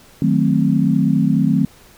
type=chord; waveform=sine; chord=D# diminished seventh; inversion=none; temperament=equal; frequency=155.56 / 185 / 220 / 261.6 Hz; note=D#3 / F#3 / A3 / C4; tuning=0 / 0 / 0 / 0 cents; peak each=-18 dBFS; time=0.22-1.65 s; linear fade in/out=2 ms; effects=pink hiss -47 dBFS RMS until 1.97 s